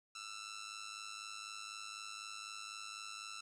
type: tone with amplitude modulation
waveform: 10% pulse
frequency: 1334 Hz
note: E6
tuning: 20 cents sharp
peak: -34 dBFS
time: 0.15-3.41 s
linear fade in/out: 5 ms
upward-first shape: sine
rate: 104 Hz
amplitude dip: 70%
effects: low-pass 8000 Hz 12 dB/octave + 12-bit